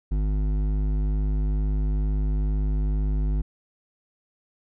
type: tone with hard clipping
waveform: sine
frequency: 51.1 Hz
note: G#1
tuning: 27 cents flat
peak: -23 dBFS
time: 0.11-3.42 s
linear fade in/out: 10 ms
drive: 11 dB
effects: none